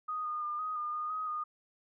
sine tone with pitch steps, 1244 / 1223 / 1204 / 1252 / 1212 / 1225 / 1259 / 1226 Hz, D#6 / D#6 / D6 / D#6 / D#6 / D#6 / D#6 / D#6, -1 / -30 / +43 / +10 / -46 / -27 / +20 / -26 cents, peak -33 dBFS, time 0.08-1.44 s, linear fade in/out 10 ms, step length 170 ms, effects none

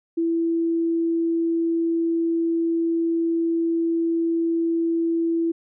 sine tone, 332.4 Hz, E4, 15 cents sharp, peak -19 dBFS, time 0.17-5.52 s, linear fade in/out 10 ms, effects none

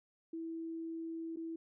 sine tone with dropouts, 327.9 Hz, E4, 9 cents flat, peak -39 dBFS, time 0.33-1.56 s, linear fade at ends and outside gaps 5 ms, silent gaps 1.361-1.369 s, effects none

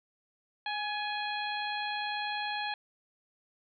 harmonic tone with a mistuned harmonic, 830.6 Hz, G#5, in tune, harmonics 1 / 2 / 3 / 4 / 5, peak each -35 / -38 / -40 / -41 / -42 dBFS, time 0.66-2.74 s, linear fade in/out 2 ms, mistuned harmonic 2, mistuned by +32 cents, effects none

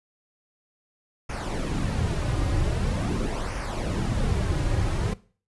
brown noise with flanger, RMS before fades -26 dBFS, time 1.29-5.14 s, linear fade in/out 10 ms, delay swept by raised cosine 0.25 to 4.55 ms, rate 0.44 Hz, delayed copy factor -0.6, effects noise-tail reverb RT60 0.4 s tail -19 dB re dry + resampled to 24000 Hz

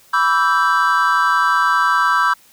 triangle chord, E minor seventh, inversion second, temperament equal with one note detuned, 987.8 / 1147.2 / 1318.5 / 1568 Hz, B5 / D6 / E6 / G6, 0 / -41 / 0 / 0 cents, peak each -17 / -17 / -16 / -16 dBFS, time 0.13-2.34 s, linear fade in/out 10 ms, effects white hiss -50 dBFS RMS until 2.52 s

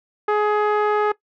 sawtooth tone with low-pass filter, 420 Hz, G#4, 19 cents sharp, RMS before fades -19 dBFS, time 0.28-1.12 s, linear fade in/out 5 ms, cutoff 1400 Hz, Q 1.7, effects noise-tail reverb RT60 0.1 s tail -19 dB re dry

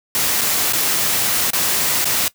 white noise with dropouts, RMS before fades -18 dBFS, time 0.15-2.28 s, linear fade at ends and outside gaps 1 ms, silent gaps 0.411-0.415 / 0.725-0.733 / 1.505-1.533 / 2.044-2.054 s, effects noise-tail reverb RT60 0.1 s tail -18 dB re dry + high-pass 80 Hz 12 dB/octave

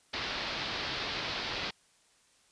white low-pass noise, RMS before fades -36 dBFS, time 0.13-1.71 s, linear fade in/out 10 ms, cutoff 4800 Hz, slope 48 dB/octave, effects white hiss -66 dBFS RMS until 2.51 s + resampled to 22050 Hz

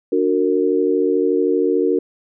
sine chord, D augmented, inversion none, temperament just, 293.7 / 367.1 / 458.9 Hz, D4 / F#4 / A#4, 0 / -14 / -27 cents, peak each -20 / -18 / -18 dBFS, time 0.12-1.99 s, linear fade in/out 5 ms, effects none

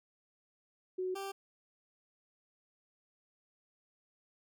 sine / 20% pulse tone pair in turn, 370 / 392 Hz, F#4 / G4, 0 / 0 cents, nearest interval minor second, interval 100 cents, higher second, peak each -33 / -34 dBFS, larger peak first, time 0.98-1.15 / 1.15-1.32 s, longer neither, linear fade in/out 10 ms, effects none

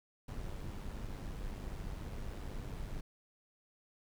brown noise with amplitude modulation, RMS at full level -40 dBFS, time 0.28-3.01 s, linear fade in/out 5 ms, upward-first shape sine, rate 99.4 Hz, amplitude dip 45%, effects none

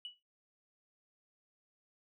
sine tone with exponential decay, 2945 Hz, F#7, 9 cents flat, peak -37 dBFS, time 0.05-0.19 s, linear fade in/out 1 ms, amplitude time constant 29 ms, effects noise-tail reverb RT60 0.3 s tail -20 dB re dry + tanh soft clip ceiling -36 dBFS

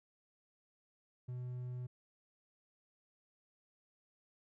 triangle tone, 124.6 Hz, B2, 16 cents sharp, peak -38 dBFS, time 1.28-1.87 s, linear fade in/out 10 ms, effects none

